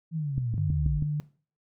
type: linear sweep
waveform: sine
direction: down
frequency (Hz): 166.8 to 47.01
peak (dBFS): -27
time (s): 0.11-1.02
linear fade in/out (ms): 50
type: click train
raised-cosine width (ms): 5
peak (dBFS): -19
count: 5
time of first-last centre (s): 0.38-1.024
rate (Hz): 6.21
type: tone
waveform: sine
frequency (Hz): 148.8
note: D3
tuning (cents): +23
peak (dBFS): -26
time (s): 0.58-1.2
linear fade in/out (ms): 0
effects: noise-tail reverb RT60 0.4 s tail -18 dB re dry